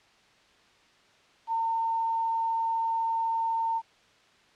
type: tone with quantisation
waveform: sine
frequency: 908 Hz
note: A#5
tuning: 46 cents flat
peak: -25 dBFS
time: 1.47-3.82 s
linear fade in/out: 50 ms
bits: 9
effects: white hiss -60 dBFS RMS until 4.55 s + low-pass 4000 Hz 12 dB/octave